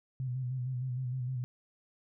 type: tone with vibrato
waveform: sine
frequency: 127.1 Hz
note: C3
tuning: 50 cents flat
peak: -32 dBFS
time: 0.2-1.44 s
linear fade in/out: 0 ms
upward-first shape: square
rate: 6.5 Hz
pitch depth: 47 cents each way
effects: none